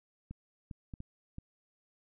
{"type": "clicks", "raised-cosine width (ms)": 5, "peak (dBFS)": -30, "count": 5, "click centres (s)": [0.31, 0.712, 0.938, 1.004, 1.384], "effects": []}